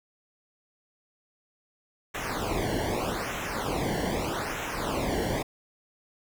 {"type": "noise with flanger", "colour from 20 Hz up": "brown", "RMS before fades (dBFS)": -30, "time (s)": [2.14, 5.43], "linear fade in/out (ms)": 10, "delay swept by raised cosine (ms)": [0.21, 0.81], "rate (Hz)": 0.81, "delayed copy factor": -0.95, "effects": []}